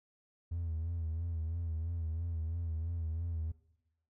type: tone with vibrato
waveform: triangle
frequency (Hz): 82.41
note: E2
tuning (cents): 0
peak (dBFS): -31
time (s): 0.51-3.52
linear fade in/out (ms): 10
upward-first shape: sine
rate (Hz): 3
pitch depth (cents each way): 70
effects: noise-tail reverb RT60 0.9 s tail -20 dB re dry + tanh soft clip ceiling -29 dBFS